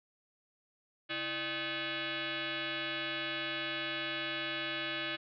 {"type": "tone with frequency modulation", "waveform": "sine", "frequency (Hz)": 600, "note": "D5", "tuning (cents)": 37, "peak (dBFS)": -34, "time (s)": [1.09, 5.17], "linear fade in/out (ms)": 20, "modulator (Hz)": 465, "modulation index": 6.7, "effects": []}